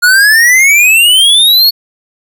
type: exponential sweep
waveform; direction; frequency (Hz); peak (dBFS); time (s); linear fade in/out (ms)
square; up; 1426 to 4423; -4; 0.02-1.71; 20
effects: none